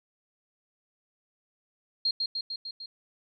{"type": "tone with echo", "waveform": "sine", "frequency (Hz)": 4216, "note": "C8", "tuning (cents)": 12, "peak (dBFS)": -23, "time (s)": [2.05, 2.11], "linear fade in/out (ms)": 5, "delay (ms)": 150, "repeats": 5, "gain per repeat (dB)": -3, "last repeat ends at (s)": 2.86, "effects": []}